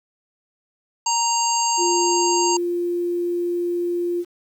harmonic tone, 931 Hz, A#5, 2 cents flat, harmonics 1 / 3 / 5 / 7 / 8, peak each -20 / -30 / -27 / -26 / -25 dBFS, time 1.06-2.57 s, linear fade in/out 5 ms
sine tone, 349.2 Hz, F4, in tune, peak -20 dBFS, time 1.77-4.25 s, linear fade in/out 50 ms
effects 8-bit

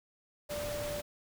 sine tone in noise, 587.3 Hz, D5, in tune, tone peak -36 dBFS, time 0.49-1.02 s, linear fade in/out 20 ms, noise pink, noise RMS -41 dBFS, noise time 0.49-1.02 s, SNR +2 dB, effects none

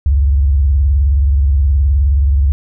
sine tone with vibrato, 69.3 Hz, C#2, in tune, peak -8 dBFS, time 0.06-2.52 s, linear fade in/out 0 ms, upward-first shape sine, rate 19 Hz, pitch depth 200 cents each way, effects none

